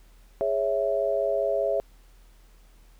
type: chord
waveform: sine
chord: C# minor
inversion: second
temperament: equal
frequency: 415.3 / 554.4 / 659.3 Hz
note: G#4 / C#5 / E5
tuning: 0 / 0 / 0 cents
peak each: -29 / -26 / -26 dBFS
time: 0.41-1.8 s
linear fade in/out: 0 ms
effects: added 40 Hz sine -51 dBFS peak until 2.99 s + pink hiss -62 dBFS RMS until 2.99 s